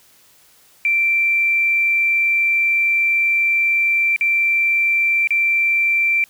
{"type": "tone with dropouts", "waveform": "triangle", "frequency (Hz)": 2349, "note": "D7", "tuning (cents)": 0, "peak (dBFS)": -10, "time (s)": [0.85, 6.24], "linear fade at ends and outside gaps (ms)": 1, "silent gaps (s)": [[4.162, 4.21], [5.273, 5.306]], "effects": ["tanh soft clip ceiling -12 dBFS", "white hiss -52 dBFS RMS until 6.29 s"]}